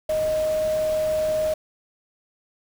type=tone in noise; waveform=sine; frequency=622.3 Hz; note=D#5; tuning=in tune; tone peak=-20 dBFS; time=0.09-1.54 s; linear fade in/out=5 ms; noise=pink; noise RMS=-37 dBFS; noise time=0.09-1.54 s; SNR=+14 dB; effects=none